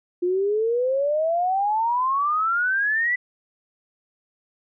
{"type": "exponential sweep", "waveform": "sine", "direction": "up", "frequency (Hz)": [349, 2000], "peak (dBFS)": -19, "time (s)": [0.22, 3.16], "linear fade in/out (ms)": 10, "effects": []}